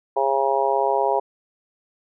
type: harmonic tone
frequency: 136.3 Hz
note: C#3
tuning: 29 cents flat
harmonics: 3 / 4 / 5 / 6 / 7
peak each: -24 / -24 / -24 / -24 / -24 dBFS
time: 0.16-1.2 s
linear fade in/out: 10 ms
effects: none